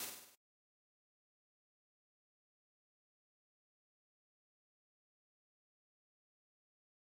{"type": "noise with echo", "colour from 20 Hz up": "white", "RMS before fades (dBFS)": -42, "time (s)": [0, 0.05], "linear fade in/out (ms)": 2, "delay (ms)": 50, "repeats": 6, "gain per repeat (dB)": -4, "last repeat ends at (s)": 0.35, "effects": ["high-pass 150 Hz 12 dB/octave", "AAC 48 kbps"]}